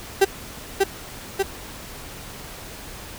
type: tone with echo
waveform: 35% pulse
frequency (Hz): 390.3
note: G4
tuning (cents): -8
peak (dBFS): -10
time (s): 0.21-0.25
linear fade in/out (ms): 10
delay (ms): 590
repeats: 2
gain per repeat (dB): -3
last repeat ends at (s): 1.43
effects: pink hiss -38 dBFS RMS until 3.18 s